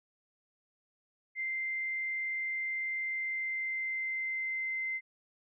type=tone with pitch glide; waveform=sine; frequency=2087 to 2073 Hz; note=C7 to C7; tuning=-5 to -17 cents; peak=-32 dBFS; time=1.35-5.01 s; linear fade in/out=50 ms; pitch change=-12 cents; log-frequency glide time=2.97-4.83 s; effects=none